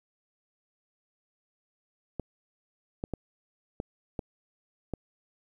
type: clicks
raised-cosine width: 2 ms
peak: -19 dBFS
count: 6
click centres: 2.197 / 3.039 / 3.137 / 3.801 / 4.192 / 4.937 s
effects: 10-bit